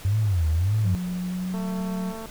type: tone with vibrato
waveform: sine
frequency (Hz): 92.4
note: F#2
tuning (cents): -2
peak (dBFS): -19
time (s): 0.05-0.95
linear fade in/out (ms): 0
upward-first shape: sine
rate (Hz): 1.7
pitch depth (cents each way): 290
type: tone with pitch glide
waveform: sine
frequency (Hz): 179.6 to 186.04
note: F3 to F#3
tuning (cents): +49 to +10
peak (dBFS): -26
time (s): 0.83-2.14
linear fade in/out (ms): 50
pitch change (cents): +61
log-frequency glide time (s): 1.17-1.62
type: click train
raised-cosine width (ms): 1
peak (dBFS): -25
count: 161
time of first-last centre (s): 1.54-2.257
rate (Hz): 223
effects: pink hiss -43 dBFS RMS until 2.3 s